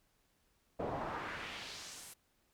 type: noise with band-pass filter sweep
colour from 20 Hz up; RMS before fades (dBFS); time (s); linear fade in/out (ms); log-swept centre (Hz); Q
brown; -43; 0.79-2.14; 10; 540 to 11000; 1.5
effects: pink hiss -75 dBFS RMS until 2.53 s